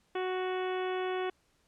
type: harmonic tone with a mistuned harmonic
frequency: 370 Hz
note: F#4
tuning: in tune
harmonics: 1 / 2 / 3 / 4 / 5 / 6 / 7 / 8 / 9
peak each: -32 / -38 / -42 / -44 / -46 / -48 / -49 / -50 / -51 dBFS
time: 0.15-1.3 s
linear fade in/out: 5 ms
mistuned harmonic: 9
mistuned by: +37 cents
effects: pink hiss -71 dBFS RMS until 1.67 s + low-pass 10000 Hz 12 dB/octave